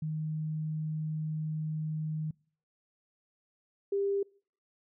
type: tone pair in turn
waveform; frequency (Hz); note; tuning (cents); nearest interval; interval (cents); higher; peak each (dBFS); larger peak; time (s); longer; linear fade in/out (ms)
sine; 155.56 / 398.1; D#3 / G4; 0 / +27; octave + major third; 1627; second; -31 / -27; second; 0.02-2.31 / 3.92-4.23; first; 5
effects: noise-tail reverb RT60 0.5 s tail -26 dB re dry